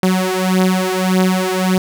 sawtooth beating tone pair, 185 / 186.7 Hz, F#3 / F#3, 0 / +16 cents, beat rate 1.7 Hz, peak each -12 dBFS, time 0.03-1.78 s, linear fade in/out 2 ms, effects none

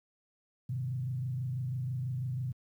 sine tone with frequency modulation, 126.9 Hz, B2, 47 cents sharp, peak -31 dBFS, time 0.69-2.52 s, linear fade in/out 5 ms, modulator 26.1 Hz, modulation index 0.67, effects high-pass 80 Hz 12 dB/octave + 11-bit

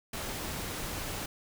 pink noise, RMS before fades -37 dBFS, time 0.13-1.26 s, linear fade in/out 5 ms, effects none

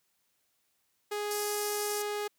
sawtooth tone, 415.3 Hz, G#4, in tune, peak -28 dBFS, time 1.11-2.28 s, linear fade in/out 10 ms
pink band-pass noise, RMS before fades -38 dBFS, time 1.31-2.02 s, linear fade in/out 0 ms, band 4600 to 15000 Hz, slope 96 dB/octave
effects white hiss -75 dBFS RMS until 2.38 s + high-pass 60 Hz 12 dB/octave

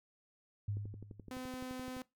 sine tone with exponential decay, 102.4 Hz, G#2, 24 cents flat, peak -33 dBFS, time 0.68-1.47 s, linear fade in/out 5 ms, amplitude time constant 170 ms
click train, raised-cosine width 3 ms, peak -36 dBFS, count 15, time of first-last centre 0.77-1.967 s, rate 11.7 Hz
sawtooth tone, 255.5 Hz, C4, 41 cents flat, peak -38 dBFS, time 1.31-2.02 s, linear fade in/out 0 ms
effects noise-tail reverb RT60 0.2 s tail -21 dB re dry

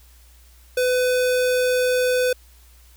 square tone, 502 Hz, B4, 28 cents sharp, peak -18 dBFS, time 0.77-2.33 s, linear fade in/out 5 ms, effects added 60 Hz sine -48 dBFS peak until 2.96 s + white hiss -55 dBFS RMS until 2.96 s

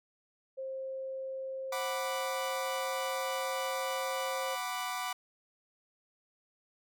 sine tone, 530 Hz, C5, 22 cents sharp, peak -36 dBFS, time 0.57-4.56 s, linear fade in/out 20 ms
sawtooth chord, B minor, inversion second, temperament equal, 740 / 987.8 / 1174.7 Hz, F#5 / B5 / D6, 0 / 0 / 0 cents, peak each -35 dBFS, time 1.72-5.13 s, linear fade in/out 5 ms
effects none

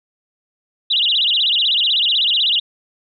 sine tone with vibrato, 3333 Hz, G#7, 5 cents sharp, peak -13 dBFS, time 0.9-2.6 s, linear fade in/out 10 ms, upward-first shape sine, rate 16 Hz, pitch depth 300 cents each way, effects none

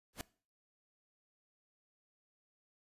pink noise with exponential growth, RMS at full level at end -37 dBFS, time 0.13-0.21 s, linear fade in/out 1 ms, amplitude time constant 16 ms, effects noise-tail reverb RT60 0.4 s tail -21 dB re dry + resampled to 32000 Hz

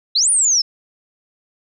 sine exponential two-way sweep, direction up then down, 3795 to 9660 to 5150 Hz, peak -12 dBFS, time 0.15-0.62 s, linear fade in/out 10 ms, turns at 0.3 s, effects none

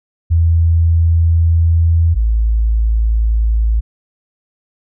sine tone pair in turn, 83 / 55.27 Hz, E2 / A1, +12 / +8 cents, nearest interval perfect fifth, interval 704 cents, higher first, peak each -8 / -10 dBFS, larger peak first, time 0.3-2.15 / 2.15-3.81 s, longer first, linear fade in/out 20 ms, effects none

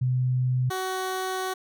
sine / 15% pulse tone pair in turn, 126.9 / 374.8 Hz, B2 / F#4, +47 / +22 cents, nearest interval octave + perfect fifth, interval 1875 cents, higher second, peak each -21 dBFS, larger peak neither, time 0.01-0.7 / 0.7-1.54 s, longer second, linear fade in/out 10 ms, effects none

